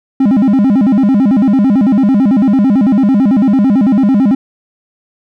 triangle tone with vibrato, 233.1 Hz, A#3, in tune, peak -4 dBFS, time 0.2-4.35 s, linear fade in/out 5 ms, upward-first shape square, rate 9 Hz, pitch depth 240 cents each way, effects none

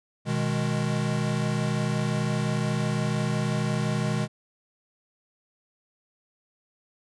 square chord, G# minor, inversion first, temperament equal, 123.47 / 155.56 / 207.7 Hz, B2 / D#3 / G#3, 0 / 0 / 0 cents, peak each -29 / -29 / -30 dBFS, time 0.25-4.28 s, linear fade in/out 50 ms, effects resampled to 22050 Hz

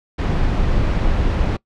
brown noise, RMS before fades -17 dBFS, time 0.18-1.57 s, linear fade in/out 10 ms, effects noise-tail reverb RT60 0.1 s tail -22 dB re dry + low-pass 4000 Hz 12 dB/octave

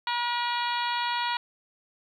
harmonic tone, 479.7 Hz, A#4, 50 cents sharp, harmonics 2 / 3 / 4 / 5 / 6 / 7 / 8 / 9, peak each -28 / -35 / -36 / -38 / -38 / -38 / -38 / -39 dBFS, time 0.07-1.37 s, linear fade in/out 2 ms, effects 10-bit

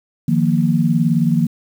sine chord, Eb suspended second, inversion none, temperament equal, 155.56 / 174.61 / 233.1 Hz, Eb3 / F3 / Bb3, 0 / 0 / 0 cents, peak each -17 dBFS, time 0.28-1.47 s, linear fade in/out 5 ms, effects 7-bit

